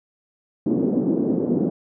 white band-pass noise, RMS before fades -21 dBFS, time 0.66-1.7 s, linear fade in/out 5 ms, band 180 to 360 Hz, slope 24 dB/octave, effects none

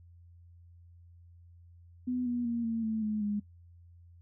sine tone with pitch steps, 250 / 242.2 / 234.6 / 227.3 / 220.2 / 213.3 / 206.6 Hz, B3 / B3 / A#3 / A#3 / A3 / G#3 / G#3, +21 / -34 / +11 / -43 / +2 / +46 / -9 cents, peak -29 dBFS, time 2.07-3.4 s, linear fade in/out 10 ms, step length 190 ms, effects noise-tail reverb RT60 0.1 s tail -19 dB re dry + added 86 Hz sine -53 dBFS peak until 4.21 s

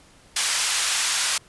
white band-pass noise, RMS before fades -23 dBFS, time 0.36-1.38 s, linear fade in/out 5 ms, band 1100 to 8800 Hz, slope 12 dB/octave, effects pink hiss -53 dBFS RMS until 1.48 s + resampled to 24000 Hz

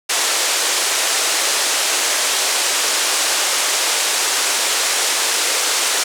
white band-pass noise, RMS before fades -18 dBFS, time 0.09-6.04 s, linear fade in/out 10 ms, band 370 to 9000 Hz, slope 24 dB/octave, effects none

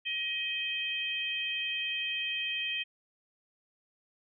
harmonic tone, 631 Hz, D#5, 24 cents sharp, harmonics 3 / 4 / 5, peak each -41 / -34 / -34 dBFS, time 0.05-2.84 s, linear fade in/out 20 ms, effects none

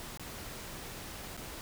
pink noise with dropouts, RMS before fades -44 dBFS, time 0-1.61 s, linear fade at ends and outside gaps 0 ms, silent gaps 0.174-0.196 / 1.367-1.375 s, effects none

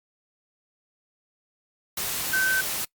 sine tone in noise, 1536 Hz, G6, 36 cents flat, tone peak -21 dBFS, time 2.33-2.61 s, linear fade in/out 5 ms, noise white, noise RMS -29 dBFS, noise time 1.97-2.85 s, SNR +5 dB, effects noise-tail reverb RT60 0.1 s tail -24 dB re dry + Opus 48 kbps

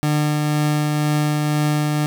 30% pulse tone with tremolo, 150 Hz, D3, 37 cents sharp, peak -13 dBFS, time 0.03-2.06 s, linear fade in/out 0 ms, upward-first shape triangle, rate 2 Hz, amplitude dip 25%, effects none

